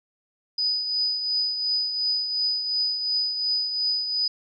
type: tone with tremolo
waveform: sine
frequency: 4978 Hz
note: D#8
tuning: in tune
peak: -20 dBFS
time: 0.58-4.28 s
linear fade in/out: 5 ms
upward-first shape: triangle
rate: 2.8 Hz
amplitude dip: 55%
effects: none